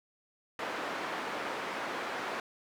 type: band-pass noise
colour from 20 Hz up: white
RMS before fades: -37 dBFS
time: 0.59-2.4 s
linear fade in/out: 2 ms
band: 280 to 1500 Hz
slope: 12 dB/octave
effects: none